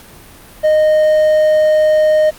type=tone; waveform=triangle; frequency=617 Hz; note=D#5; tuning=15 cents flat; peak=-6 dBFS; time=0.63-2.31 s; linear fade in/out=20 ms; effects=pink hiss -39 dBFS RMS until 2.38 s + Opus 48 kbps